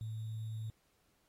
sine tone with sample-and-hold, 110.2 Hz, A2, 3 cents sharp, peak -38 dBFS, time 0.01-0.7 s, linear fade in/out 0 ms, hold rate 3675 Hz, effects pink hiss -75 dBFS RMS until 1.28 s + AAC 48 kbps

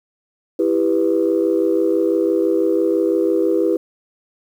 sine chord, E minor, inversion none, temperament just, 329.6 / 395.6 / 494.4 Hz, E4 / G4 / B4, 0 / +16 / +2 cents, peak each -17 / -18 / -19 dBFS, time 0.59-3.77 s, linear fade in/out 5 ms, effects tanh soft clip ceiling -6 dBFS + 8-bit

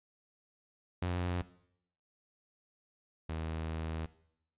sawtooth tone pair in turn, 89 / 80.1 Hz, F2 / E2, +33 / -49 cents, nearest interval major second, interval 182 cents, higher first, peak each -28 / -32 dBFS, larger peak first, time 1.02-1.42 / 3.29-4.06 s, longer second, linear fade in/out 5 ms, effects noise-tail reverb RT60 0.7 s tail -17 dB re dry + resampled to 8000 Hz

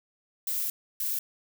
violet noise bursts at uneven times, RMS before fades -30 dBFS, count 2, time 0.47-0.7 / 1-1.19 s, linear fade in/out 2 ms, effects none

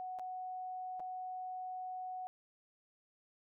sine tone with dropouts, 740 Hz, F#5, in tune, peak -40 dBFS, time 0-2.27 s, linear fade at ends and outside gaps 0 ms, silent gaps 0.188-0.195 / 0.996-1.002 s, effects none

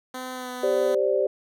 10% pulse tone with pitch glide, 255.6 to 250.3 Hz, C4 to B3, -40 to +23 cents, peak -24 dBFS, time 0.14-0.95 s, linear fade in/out 5 ms, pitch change -37 cents, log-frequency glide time 0.33-0.5 s
sine chord, G suspended fourth, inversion none, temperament equal, 392 / 523.3 / 587.3 Hz, G4 / C5 / D5, 0 / 0 / 0 cents, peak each -24 dBFS, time 0.63-1.27 s, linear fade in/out 5 ms
effects none

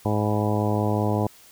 harmonic tone with a mistuned harmonic, 105.3 Hz, G#2, 24 cents sharp, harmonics 1 / 2 / 3 / 4 / 5 / 6 / 7 / 8 / 9, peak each -24 / -27 / -29 / -30 / -31 / -32 / -32 / -33 / -34 dBFS, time 0.05-1.27 s, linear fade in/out 5 ms, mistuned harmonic 9, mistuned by +65 cents, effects white hiss -51 dBFS RMS until 1.51 s

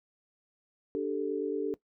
sine chord, D suspended fourth, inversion none, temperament just, 293.7 / 391.6 / 440.5 Hz, D4 / G4 / A4, 0 / -2 / +2 cents, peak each -34 / -34 / -32 dBFS, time 0.95-1.74 s, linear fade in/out 0 ms, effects noise-tail reverb RT60 0.1 s tail -18 dB re dry

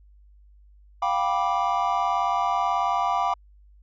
triangle chord, G dominant seventh, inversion third, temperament just, 705.6 / 784 / 980 / 1176 Hz, F5 / G5 / B5 / D6, +18 / 0 / -14 / +2 cents, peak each -25 dBFS, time 1.02-3.34 s, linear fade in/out 5 ms, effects added 50 Hz sine -50 dBFS peak until 3.82 s + resampled to 16000 Hz

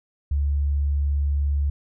sine tone, 71.4 Hz, D2, 48 cents flat, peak -19 dBFS, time 0.31-1.7 s, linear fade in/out 5 ms, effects none

